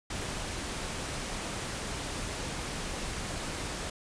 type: noise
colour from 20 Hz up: pink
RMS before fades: -36 dBFS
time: 0.1-3.9 s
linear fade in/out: 5 ms
effects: resampled to 22050 Hz